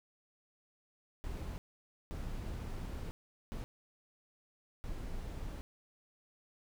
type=noise bursts at uneven times; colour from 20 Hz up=brown; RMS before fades=-41 dBFS; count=4; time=1.24-1.58 / 2.11-3.11 / 3.52-3.64 / 4.84-5.61 s; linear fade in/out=0 ms; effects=none

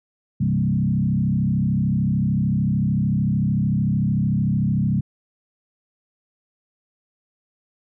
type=tone with frequency modulation; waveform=sine; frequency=164.81 Hz; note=E3; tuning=in tune; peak=-17 dBFS; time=0.4-5.01 s; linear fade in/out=10 ms; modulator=33.4 Hz; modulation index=1.7; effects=none

